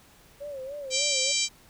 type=tone with vibrato; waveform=sine; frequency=552 Hz; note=C#5; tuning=7 cents flat; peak=-34 dBFS; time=0.4-1.33 s; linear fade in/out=20 ms; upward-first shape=sine; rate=3.4 Hz; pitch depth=110 cents each way
type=harmonic tone; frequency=784 Hz; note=G5; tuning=in tune; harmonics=3 / 4 / 5 / 6 / 7 / 8 / 9 / 10; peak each=-32 / -32 / -32 / -32 / -32 / -32 / -32 / -32 dBFS; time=0.9-1.49 s; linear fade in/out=50 ms
effects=pink hiss -56 dBFS RMS until 1.69 s